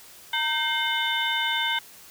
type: tone cluster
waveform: sine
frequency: 921 / 1549 / 2126 / 3013 / 3601 Hz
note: A#5 / G6 / C7 / F#7 / A7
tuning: -21 / -21 / +27 / +31 / +39 cents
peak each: -29 dBFS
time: 0.33-1.79 s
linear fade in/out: 5 ms
effects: tanh soft clip ceiling -11 dBFS + white hiss -48 dBFS RMS until 2.1 s